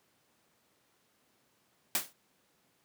white noise with exponential decay, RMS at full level -26 dBFS, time 1.95-2.13 s, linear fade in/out 1 ms, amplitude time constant 37 ms, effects pink hiss -71 dBFS RMS until 2.84 s + high-pass 150 Hz 12 dB/octave

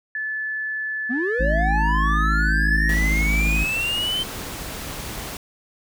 sine tone, 1735 Hz, A6, 25 cents flat, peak -24 dBFS, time 0.15-2.94 s, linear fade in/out 2 ms
triangle linear sweep, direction up, 223.7 to 3115 Hz, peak -20 dBFS, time 1.09-4.24 s, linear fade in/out 20 ms
harmonic tone, 53.8 Hz, A1, 38 cents flat, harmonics 1 / 3 / 4 / 5 / 6, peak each -19 / -29 / -31 / -33 / -35 dBFS, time 1.39-3.65 s, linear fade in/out 20 ms
pink noise, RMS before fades -32 dBFS, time 2.89-5.37 s, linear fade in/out 2 ms
effects none

